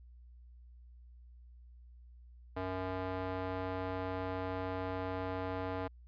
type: tone with band-pass filter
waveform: square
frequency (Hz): 93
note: F#2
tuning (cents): +9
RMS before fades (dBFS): -38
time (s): 2.56-5.88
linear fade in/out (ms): 10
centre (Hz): 740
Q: 0.88
effects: added 60 Hz sine -53 dBFS peak until 6.07 s + resampled to 11025 Hz